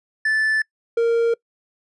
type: tone pair in turn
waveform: triangle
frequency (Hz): 1752 / 464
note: A6 / A#4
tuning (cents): -8 / -8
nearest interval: octave + major seventh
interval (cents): 2300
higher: first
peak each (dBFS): -15 / -13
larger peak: second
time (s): 0.25-0.62 / 0.97-1.34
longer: neither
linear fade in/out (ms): 5
effects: noise-tail reverb RT60 0.1 s tail -24 dB re dry + resampled to 24000 Hz